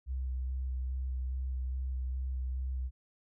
sine tone with vibrato, 64.3 Hz, C2, 30 cents flat, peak -32 dBFS, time 0.06-2.91 s, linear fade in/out 50 ms, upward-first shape square, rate 2.4 Hz, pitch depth 14 cents each way, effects none

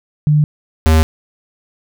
sine / square tone pair in turn, 150 / 79.46 Hz, D3 / D#2, +37 / +37 cents, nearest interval major seventh, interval 1100 cents, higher first, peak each -8 dBFS, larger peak neither, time 0.27-0.44 / 0.86-1.03 s, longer neither, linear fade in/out 0 ms, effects none

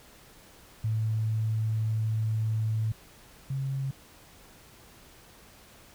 sine tone pair in turn, 110 / 135.27 Hz, A2 / C#3, 0 / -42 cents, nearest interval major third, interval 358 cents, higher second, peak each -25 / -28 dBFS, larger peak first, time 0.84-2.92 / 3.5-3.91 s, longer first, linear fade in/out 5 ms, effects pink hiss -54 dBFS RMS until 5.94 s

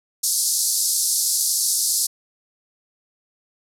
white band-pass noise, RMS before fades -21 dBFS, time 0.23-2.07 s, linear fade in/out 10 ms, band 4400 to 12000 Hz, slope 48 dB/octave, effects none

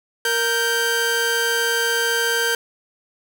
sawtooth tone pair together, 465.9 / 1565.8 Hz, A#4 / G6, -1 / -2 cents, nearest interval octave + major sixth, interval 2099 cents, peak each -19 / -16 dBFS, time 0.25-2.55 s, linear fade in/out 2 ms, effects none

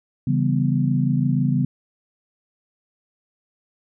sine chord, C# half-diminished seventh, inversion none, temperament equal, 138.59 / 164.81 / 196 / 246.9 Hz, C#3 / E3 / G3 / B3, 0 / 0 / 0 / 0 cents, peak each -20 / -24 / -25 / -23 dBFS, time 0.27-1.65 s, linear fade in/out 5 ms, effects none

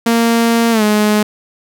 sawtooth tone with pitch glide, 231.4 to 211 Hz, A#3 to G#3, -13 to +28 cents, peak -6 dBFS, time 0.06-1.23 s, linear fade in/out 5 ms, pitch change -159 cents, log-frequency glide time 0.71-0.83 s, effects none

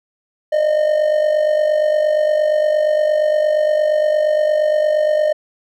triangle tone with amplitude modulation, 610 Hz, D#5, 34 cents flat, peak -8 dBFS, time 0.52-5.33 s, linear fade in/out 10 ms, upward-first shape sine, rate 48.6 Hz, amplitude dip 60%, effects none

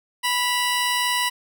15% pulse tone pair together, 983.7 / 2784 Hz, B5 / F7, -7 / -6 cents, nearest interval octave + tritone, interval 1801 cents, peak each -14 / -22 dBFS, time 0.23-1.3 s, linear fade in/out 20 ms, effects none

